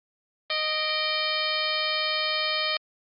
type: harmonic tone with a mistuned harmonic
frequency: 620 Hz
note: D#5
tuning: 6 cents flat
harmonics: 1 / 2 / 3 / 4 / 5 / 6 / 7 / 8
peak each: -33 / -33 / -34 / -31 / -31 / -34 / -31 / -36 dBFS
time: 0.5-2.77 s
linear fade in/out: 2 ms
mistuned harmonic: 4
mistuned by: -87 cents
effects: Opus 32 kbps